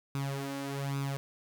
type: tone with flanger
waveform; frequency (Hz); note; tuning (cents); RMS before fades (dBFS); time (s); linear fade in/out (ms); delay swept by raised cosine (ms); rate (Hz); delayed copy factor
sawtooth; 138.59; C#3; 0; -35; 0.15-1.17; 0; 0.8 to 3.5; 1.2; +0.7
effects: none